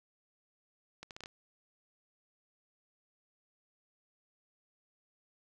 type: accelerating click train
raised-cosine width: 0.2 ms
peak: -28 dBFS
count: 6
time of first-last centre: 1.03-1.259 s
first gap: 78 ms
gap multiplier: 0.73
effects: none